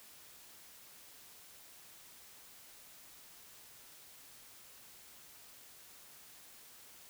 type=silence; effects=white hiss -57 dBFS RMS until 7.09 s